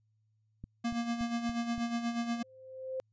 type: click train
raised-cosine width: 5 ms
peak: -31 dBFS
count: 5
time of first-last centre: 0.64-1.78 s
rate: 3.51 Hz
type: tone with tremolo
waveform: square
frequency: 234.7 Hz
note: A#3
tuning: 12 cents sharp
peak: -30 dBFS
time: 0.84-2.43 s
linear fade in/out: 10 ms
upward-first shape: sine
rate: 8.3 Hz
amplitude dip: 60%
type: tone with exponential growth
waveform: sine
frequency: 522 Hz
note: C5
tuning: 4 cents flat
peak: -32 dBFS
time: 2.12-3 s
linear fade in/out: 0 ms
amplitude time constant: 190 ms
effects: added 108 Hz sine -70 dBFS peak until 3.12 s + resampled to 16000 Hz